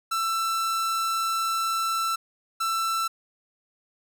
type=tone pair in turn; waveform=45% pulse; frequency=1334 / 1334 Hz; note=E6 / E6; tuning=+20 / +20 cents; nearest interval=unison; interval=0 cents; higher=neither; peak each=-24 / -24 dBFS; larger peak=neither; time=0.11-2.16 / 2.6-3.08 s; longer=first; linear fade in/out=10 ms; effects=none